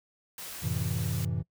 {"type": "noise", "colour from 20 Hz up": "white", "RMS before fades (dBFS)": -41, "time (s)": [0.38, 1.25], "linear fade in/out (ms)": 2}
{"type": "chord", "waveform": "triangle", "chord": "F# half-diminished seventh", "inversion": "none", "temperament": "equal with one note detuned", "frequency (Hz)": [90.13, 110, 130.81, 164.81], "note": ["F#2", "A2", "C3", "E3"], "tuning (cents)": [-45, 0, 0, 0], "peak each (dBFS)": -32, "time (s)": [0.62, 1.43], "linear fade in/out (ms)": 20}
{"effects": ["noise-tail reverb RT60 0.1 s tail -22 dB re dry"]}